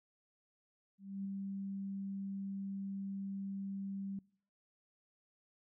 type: tone with ADSR envelope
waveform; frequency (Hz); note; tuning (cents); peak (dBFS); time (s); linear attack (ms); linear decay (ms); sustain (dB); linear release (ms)
sine; 196; G3; 0; -37; 0.98-4.19; 270; 4; -2; 3
effects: noise-tail reverb RT60 0.6 s tail -25 dB re dry